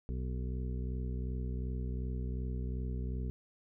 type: harmonic tone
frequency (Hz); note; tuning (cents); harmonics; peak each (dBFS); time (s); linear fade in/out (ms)
62.7; B1; +27; 1 / 2 / 3 / 4 / 6 / 7; -35 / -41 / -45 / -47 / -51 / -52; 0.09-3.3; 0
effects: none